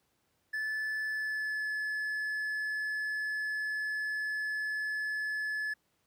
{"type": "tone with pitch glide", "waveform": "triangle", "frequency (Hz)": [1738, 1719], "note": ["A6", "A6"], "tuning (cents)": [-22, -41], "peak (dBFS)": -30, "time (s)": [0.53, 5.74], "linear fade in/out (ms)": 10, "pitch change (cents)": -19, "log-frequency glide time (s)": [1.06, 1.69], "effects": ["pink hiss -75 dBFS RMS until 6.06 s", "high-pass 80 Hz 12 dB/octave"]}